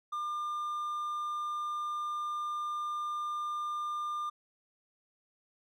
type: tone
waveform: triangle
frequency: 1200 Hz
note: D6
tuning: 37 cents sharp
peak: -31 dBFS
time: 0.12-4.3 s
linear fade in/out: 10 ms
effects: none